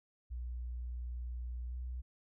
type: tone with pitch glide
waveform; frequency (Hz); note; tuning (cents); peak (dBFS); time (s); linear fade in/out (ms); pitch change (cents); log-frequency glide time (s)
sine; 60.6 to 62.05; B1 to B1; -32 to +9; -38; 0.3-2.02; 20; +41; 1.69-1.74
effects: none